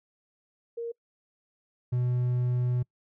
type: tone pair in turn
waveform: sine / triangle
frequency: 466.2 / 123.72 Hz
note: A#4 / B2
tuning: 0 / +3 cents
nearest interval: octave + major seventh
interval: 2297 cents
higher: first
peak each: -31 / -22 dBFS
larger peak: second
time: 0.77-0.92 / 1.92-2.83 s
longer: second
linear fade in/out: 10 ms
effects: noise-tail reverb RT60 0.1 s tail -26 dB re dry